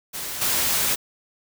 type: noise with level steps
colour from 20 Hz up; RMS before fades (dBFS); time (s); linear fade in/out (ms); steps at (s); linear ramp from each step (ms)
white; -31 / -22; 0.13-0.96; 20; 0.41; 10
effects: none